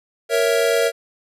square chord, A# diminished, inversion none, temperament equal, 466.2 / 554.4 / 659.3 Hz, A#4 / C#5 / E5, 0 / 0 / 0 cents, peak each -19 / -22 / -22 dBFS, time 0.29-0.92 s, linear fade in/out 50 ms, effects resampled to 32000 Hz

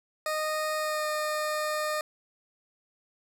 20% pulse tone with pitch glide, 618 to 610.2 Hz, D#5 to D#5, -12 to -34 cents, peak -23 dBFS, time 0.26-2.01 s, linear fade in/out 2 ms, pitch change -22 cents, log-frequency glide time 0.77-1.07 s, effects none

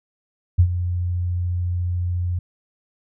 sine tone with ADSR envelope, 88.6 Hz, F2, 25 cents sharp, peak -8 dBFS, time 0.58-2.39 s, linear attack 17 ms, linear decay 73 ms, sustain -12 dB, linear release 4 ms, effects none

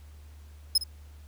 40% pulse tone with echo, 5130 Hz, E8, 48 cents flat, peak -18 dBFS, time 0.75-0.78 s, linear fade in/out 5 ms, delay 59 ms, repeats 1, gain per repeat -13 dB, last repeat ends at 0.839 s, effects added 74 Hz sine -46 dBFS peak until 1.27 s + pink hiss -61 dBFS RMS until 1.27 s

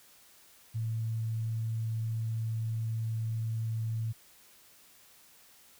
sine tone, 112.3 Hz, A2, 36 cents sharp, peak -30 dBFS, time 0.74-4.13 s, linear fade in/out 20 ms, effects white hiss -59 dBFS RMS until 5.79 s

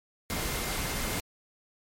sine tone in noise, 2106 Hz, C7, 11 cents sharp, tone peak -43 dBFS, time 0.3-1.2 s, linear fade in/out 0 ms, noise pink, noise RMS -32 dBFS, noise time 0.3-1.2 s, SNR -14 dB, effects MP3 64 kbps

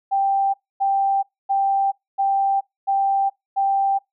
sine tone bursts, 786 Hz, G5, 4 cents sharp, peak -16 dBFS, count 6, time 0.11-3.99 s, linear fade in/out 20 ms, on 430 ms, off 260 ms, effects noise-tail reverb RT60 0.2 s tail -25 dB re dry

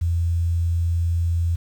sine tone with quantisation, 84.7 Hz, E2, 48 cents sharp, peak -18 dBFS, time 0.01-1.56 s, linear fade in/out 10 ms, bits 8, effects none

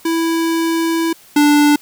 square tone pair in turn, 329.6 / 293.6 Hz, E4 / D4, 0 / 0 cents, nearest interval major second, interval 200 cents, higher first, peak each -15 / -9 dBFS, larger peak second, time 0.05-1.13 / 1.36-1.76 s, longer first, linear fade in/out 5 ms, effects white hiss -45 dBFS RMS until 1.81 s

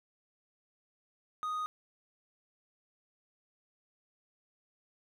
triangle tone, 1243 Hz, D#6, 2 cents flat, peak -31 dBFS, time 1.43-1.66 s, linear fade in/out 0 ms, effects none

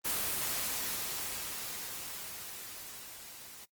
white noise with level ramp, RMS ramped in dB -32 to -50 dBFS, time 0.04-3.66 s, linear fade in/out 20 ms, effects noise-tail reverb RT60 0.1 s tail -18 dB re dry + Opus 24 kbps

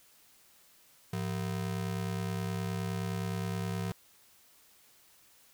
square ring-modulated tone, 141.6 Hz, C#3, 37 cents sharp, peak -30 dBFS, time 1.13-3.92 s, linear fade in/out 0 ms, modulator 34.8 Hz, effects white hiss -62 dBFS RMS until 5.53 s

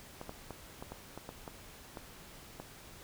clicks, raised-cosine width 1 ms, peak -28 dBFS, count 10, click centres 0.214 / 0.294 / 0.507 / 0.825 / 0.92 / 1.176 / 1.291 / 1.478 / 1.972 / 2.6 s, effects pink hiss -53 dBFS RMS until 3.03 s

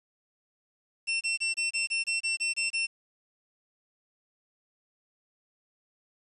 sawtooth tone bursts, 2700 Hz, E7, 41 cents sharp, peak -23 dBFS, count 11, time 1.07-2.87 s, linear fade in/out 20 ms, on 140 ms, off 26 ms, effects resampled to 22050 Hz + 9-bit

